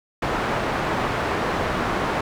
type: low-pass noise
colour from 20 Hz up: white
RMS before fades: -24 dBFS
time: 0.22-2.21 s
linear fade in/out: 5 ms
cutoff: 1200 Hz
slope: 12 dB/octave
effects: none